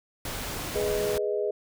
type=noise; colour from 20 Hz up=pink; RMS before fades=-34 dBFS; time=0.25-1.18 s; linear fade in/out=2 ms
type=chord; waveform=sine; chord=G# minor; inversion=none; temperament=equal; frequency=415.3 / 493.9 / 622.3 Hz; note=G#4 / B4 / D#5; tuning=0 / 0 / 0 cents; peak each=-27 / -32 / -31 dBFS; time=0.75-1.51 s; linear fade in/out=5 ms
effects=none